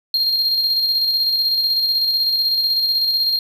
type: tone with tremolo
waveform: triangle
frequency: 4215 Hz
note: C8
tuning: 12 cents sharp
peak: -13 dBFS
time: 0.14-3.39 s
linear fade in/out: 2 ms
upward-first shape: square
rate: 16 Hz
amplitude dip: 30%
effects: none